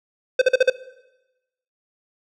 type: tone bursts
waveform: square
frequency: 513 Hz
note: C5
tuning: 34 cents flat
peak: -12 dBFS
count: 5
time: 0.39-0.7 s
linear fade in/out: 5 ms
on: 26 ms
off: 45 ms
effects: noise-tail reverb RT60 1.0 s tail -18 dB re dry + low-pass 4000 Hz 12 dB/octave